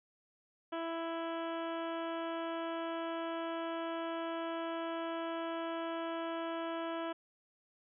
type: harmonic tone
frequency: 330.9 Hz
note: E4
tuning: 7 cents sharp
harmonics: 1 / 2 / 3 / 4 / 5 / 6 / 7 / 8 / 9 / 10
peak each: -40 / -40 / -44 / -46 / -50 / -59 / -56 / -58 / -54 / -56 dBFS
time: 0.72-7.13 s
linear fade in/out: 10 ms
effects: none